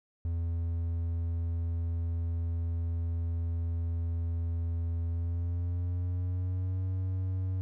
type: tone with pitch glide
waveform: triangle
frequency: 84 to 93.2 Hz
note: E2 to F#2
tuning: +33 to +13 cents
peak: -27 dBFS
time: 0.25-7.61 s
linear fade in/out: 0 ms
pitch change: +180 cents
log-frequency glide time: 5.09-6.82 s
effects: none